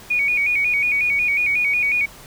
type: tone with vibrato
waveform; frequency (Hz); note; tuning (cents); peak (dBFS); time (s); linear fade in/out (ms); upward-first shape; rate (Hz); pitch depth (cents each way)
sine; 2349; D7; 0; -16; 0.1-2.06; 10; square; 5.5; 75
effects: pink hiss -42 dBFS RMS until 2.26 s